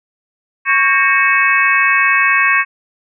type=harmonic tone with a mistuned harmonic; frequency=369.7 Hz; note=F#4; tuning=1 cent flat; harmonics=3 / 4 / 5 / 6 / 7; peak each=-16 / -16 / -16 / -16 / -16 dBFS; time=0.65-2.65 s; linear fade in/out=50 ms; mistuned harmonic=4; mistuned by=+140 cents; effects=none